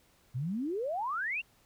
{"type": "exponential sweep", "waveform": "sine", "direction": "up", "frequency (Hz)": [115.7, 2855], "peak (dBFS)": -31, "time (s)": [0.34, 1.42], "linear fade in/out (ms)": 20, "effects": ["pink hiss -66 dBFS RMS until 1.65 s"]}